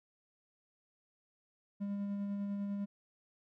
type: tone with tremolo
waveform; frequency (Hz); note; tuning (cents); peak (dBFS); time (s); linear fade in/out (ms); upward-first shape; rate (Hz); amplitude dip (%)
triangle; 201.2; G3; +45; -32; 1.8-2.86; 20; sine; 10; 25
effects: none